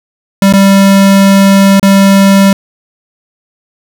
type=tone with dropouts; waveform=square; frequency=196 Hz; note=G3; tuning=in tune; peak=-3 dBFS; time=0.42-2.53 s; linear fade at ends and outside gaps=2 ms; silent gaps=0.526-0.536 / 1.797-1.828 s; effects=none